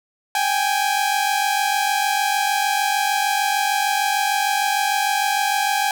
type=tone pair together; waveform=sawtooth; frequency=784 / 830.6 Hz; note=G5 / G#5; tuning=0 / 0 cents; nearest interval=minor second; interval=100 cents; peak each=-17 dBFS; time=0.35-5.91 s; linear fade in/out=2 ms; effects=none